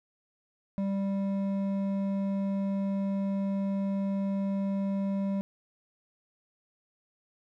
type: tone with hard clipping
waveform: sine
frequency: 196.4 Hz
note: G3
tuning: 4 cents sharp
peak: -29 dBFS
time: 0.78-5.41 s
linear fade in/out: 0 ms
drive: 8 dB
effects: none